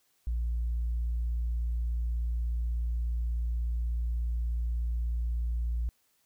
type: tone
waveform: sine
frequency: 58.27 Hz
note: A#1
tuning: in tune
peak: -26 dBFS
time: 0.27-5.89 s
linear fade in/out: 0 ms
effects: tanh soft clip ceiling -25 dBFS + white hiss -71 dBFS RMS until 6.25 s

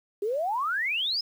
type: exponential sweep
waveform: sine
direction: up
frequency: 390 to 5220 Hz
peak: -25 dBFS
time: 0.22-1.21 s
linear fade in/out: 5 ms
effects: 9-bit

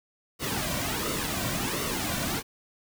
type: noise with flanger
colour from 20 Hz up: pink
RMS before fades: -30 dBFS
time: 0.39-2.43 s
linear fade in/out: 50 ms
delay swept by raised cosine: 1.2 to 2.4 ms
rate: 1.4 Hz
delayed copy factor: -0.65
effects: none

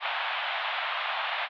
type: band-pass noise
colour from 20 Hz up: pink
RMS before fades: -31 dBFS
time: 0-1.49 s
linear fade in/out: 50 ms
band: 680 to 3600 Hz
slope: 48 dB/octave
effects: none

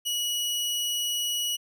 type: tone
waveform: sawtooth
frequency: 2920 Hz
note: F#7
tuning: 24 cents flat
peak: -23 dBFS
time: 0.05-1.57 s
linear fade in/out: 20 ms
effects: none

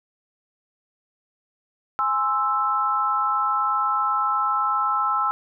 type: chord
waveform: sine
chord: Ab augmented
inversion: none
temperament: equal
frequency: 830.6 / 1046.5 / 1318.5 Hz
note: Ab5 / C6 / E6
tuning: 0 / 0 / 0 cents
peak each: -27 / -26 / -21 dBFS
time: 1.99-5.31 s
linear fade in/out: 0 ms
effects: none

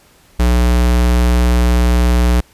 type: tone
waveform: square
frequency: 60.4 Hz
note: B1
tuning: 38 cents flat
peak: -10 dBFS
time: 0.39-2.41 s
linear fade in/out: 10 ms
effects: pink hiss -49 dBFS RMS until 2.53 s + resampled to 32000 Hz

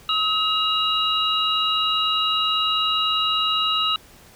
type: tone cluster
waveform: sine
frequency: 1276 / 2830 / 3875 Hz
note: D#6 / F7 / B7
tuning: +43 / +22 / -34 cents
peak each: -23 dBFS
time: 0.09-3.96 s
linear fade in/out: 2 ms
effects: pink hiss -49 dBFS RMS until 4.35 s

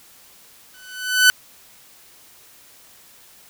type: tone with exponential growth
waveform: sawtooth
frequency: 1502 Hz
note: F#6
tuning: 26 cents sharp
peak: -4 dBFS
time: 0.74-1.3 s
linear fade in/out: 0 ms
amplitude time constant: 120 ms
effects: white hiss -49 dBFS RMS until 3.49 s

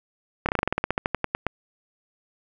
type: slowing click train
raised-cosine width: 0.5 ms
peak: -7 dBFS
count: 17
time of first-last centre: 0.46-1.467 s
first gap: 28 ms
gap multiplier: 1.1
effects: none

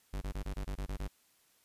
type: tone bursts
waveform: 45% pulse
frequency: 49 Hz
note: G1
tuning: in tune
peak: -35 dBFS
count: 9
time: 0.13-1.079 s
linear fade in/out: 10 ms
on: 85 ms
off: 23 ms
effects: white hiss -69 dBFS RMS until 1.64 s + resampled to 32000 Hz

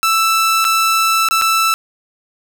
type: tone with dropouts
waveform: sawtooth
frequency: 1323 Hz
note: E6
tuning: 6 cents sharp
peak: -8 dBFS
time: 0.03-1.74 s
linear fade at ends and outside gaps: 0 ms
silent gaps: 0.644-0.65 / 1.287-1.31 / 1.414-1.42 s
effects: none

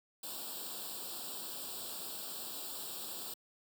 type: noise with comb filter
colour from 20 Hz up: white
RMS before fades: -43 dBFS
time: 0.23-3.34 s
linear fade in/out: 5 ms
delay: 0.24 ms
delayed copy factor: +0.95
effects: high-pass 200 Hz 12 dB/octave

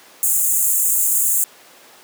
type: high-pass noise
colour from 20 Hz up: pink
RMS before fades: -17 dBFS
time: 0.23-1.44 s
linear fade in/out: 0 ms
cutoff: 6800 Hz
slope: 96 dB/octave
effects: pink hiss -45 dBFS RMS until 2.03 s + high-pass 400 Hz 12 dB/octave

